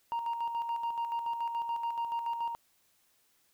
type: tone with tremolo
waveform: sine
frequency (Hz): 932.3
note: A#5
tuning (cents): 0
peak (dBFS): -27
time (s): 0.12-2.55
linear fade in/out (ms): 0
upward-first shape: square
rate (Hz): 7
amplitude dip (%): 55
effects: tanh soft clip ceiling -29 dBFS + white hiss -70 dBFS RMS until 3.53 s